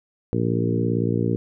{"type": "harmonic tone with a mistuned harmonic", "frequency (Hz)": 57.9, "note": "A#1", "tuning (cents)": -11, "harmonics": [2, 3, 4, 5, 6, 7, 8], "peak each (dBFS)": [-24, -26, -27, -28, -29, -29, -30], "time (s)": [0.33, 1.36], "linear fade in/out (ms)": 0, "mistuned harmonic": 2, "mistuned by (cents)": -18, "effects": []}